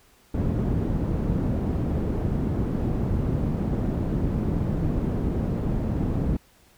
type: low-pass noise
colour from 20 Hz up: white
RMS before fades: -25 dBFS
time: 0.34-6.37 s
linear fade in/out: 5 ms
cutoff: 210 Hz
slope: 12 dB/octave
effects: pink hiss -58 dBFS RMS until 6.77 s